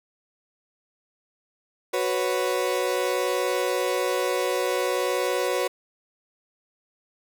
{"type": "chord", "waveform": "35% pulse", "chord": "F# suspended fourth", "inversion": "none", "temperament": "equal", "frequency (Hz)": [370, 493.9, 554.4], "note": ["F#4", "B4", "C#5"], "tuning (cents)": [0, 0, 0], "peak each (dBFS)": [-26, -25, -26], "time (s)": [1.93, 5.68], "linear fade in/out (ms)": 10, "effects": []}